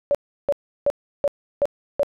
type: tone bursts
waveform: sine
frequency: 571 Hz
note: D5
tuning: 49 cents flat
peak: -15 dBFS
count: 6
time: 0.11-2.032 s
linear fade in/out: 0 ms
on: 37 ms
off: 340 ms
effects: none